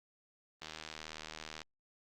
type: click train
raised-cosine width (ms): 0.2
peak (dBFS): -26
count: 79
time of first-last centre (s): 0.62-1.617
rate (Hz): 78.2
effects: Opus 32 kbps